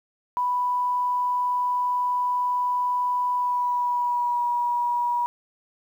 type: tone with pitch glide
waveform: sine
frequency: 987.8 to 964.1 Hz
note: B5 to B5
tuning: 0 to -42 cents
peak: -21 dBFS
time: 0.37-5.26 s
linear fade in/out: 0 ms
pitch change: -42 cents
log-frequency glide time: 3.34-4.44 s
effects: 9-bit